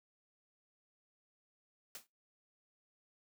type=noise with exponential decay; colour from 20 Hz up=white; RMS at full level=-43 dBFS; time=1.95-2.07 s; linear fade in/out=2 ms; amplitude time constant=26 ms; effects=noise-tail reverb RT60 0.2 s tail -20 dB re dry + high-pass 150 Hz 12 dB/octave